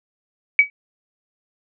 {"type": "tone with exponential decay", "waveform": "sine", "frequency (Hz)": 2274, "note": "C#7", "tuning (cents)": 44, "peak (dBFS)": -4, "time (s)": [0.59, 0.7], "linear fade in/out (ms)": 1, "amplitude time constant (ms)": 22, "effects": []}